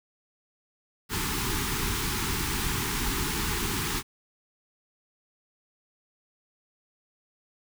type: band-stop noise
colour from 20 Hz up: pink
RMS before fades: -29 dBFS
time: 1.09-4.03 s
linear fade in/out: 50 ms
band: 440 to 810 Hz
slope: 96 dB/octave
effects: none